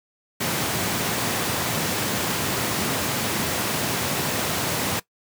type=high-pass noise; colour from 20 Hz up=pink; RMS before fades=-25 dBFS; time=0.4-5 s; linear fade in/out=10 ms; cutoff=100 Hz; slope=24 dB/octave; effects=noise-tail reverb RT60 0.1 s tail -19 dB re dry